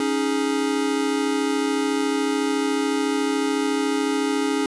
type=chord; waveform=square; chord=C# suspended second; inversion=none; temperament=equal; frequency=277.2 / 311.1 / 415.3 Hz; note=C#4 / D#4 / G#4; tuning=0 / 0 / 0 cents; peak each=-24 / -27 / -26 dBFS; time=0-4.66 s; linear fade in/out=2 ms; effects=resampled to 24000 Hz